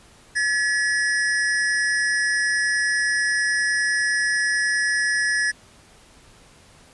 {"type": "tone pair together", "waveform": "square", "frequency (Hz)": [1710.5, 1920], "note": ["A6", "B6"], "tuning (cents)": [-49, -49], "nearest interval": "major second", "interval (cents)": 200, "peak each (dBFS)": [-21, -26], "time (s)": [0.35, 5.52], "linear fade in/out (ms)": 20, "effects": ["pink hiss -51 dBFS RMS until 6.93 s", "resampled to 24000 Hz"]}